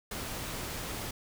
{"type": "noise", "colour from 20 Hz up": "pink", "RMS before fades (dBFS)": -38, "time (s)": [0.11, 1.11], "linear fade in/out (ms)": 5, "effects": []}